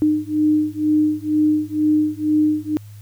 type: beating tone pair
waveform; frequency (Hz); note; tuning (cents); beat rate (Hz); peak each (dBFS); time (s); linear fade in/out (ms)
sine; 303.8 / 305.9; D#4 / D#4; -41 / -29; 2.1; -18; 0.02-2.77; 0
effects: added 104 Hz sine -36 dBFS peak until 3.01 s + white hiss -53 dBFS RMS until 3.01 s